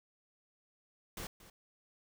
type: noise with echo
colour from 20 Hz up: pink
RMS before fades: -43 dBFS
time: 1.17-1.27 s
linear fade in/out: 2 ms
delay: 230 ms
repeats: 1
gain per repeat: -15 dB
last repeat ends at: 1.5 s
effects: none